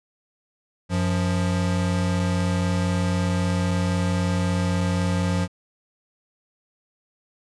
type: tone pair together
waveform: square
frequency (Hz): 93.4 / 177.23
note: F#2 / F3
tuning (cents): +17 / +26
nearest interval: major seventh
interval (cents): 1109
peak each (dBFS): -24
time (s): 0.89-5.48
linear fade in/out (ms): 50
effects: resampled to 22050 Hz